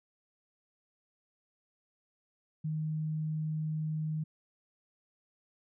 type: tone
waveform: sine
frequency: 155.56 Hz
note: D#3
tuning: in tune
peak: -31 dBFS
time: 2.64-4.24 s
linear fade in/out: 10 ms
effects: none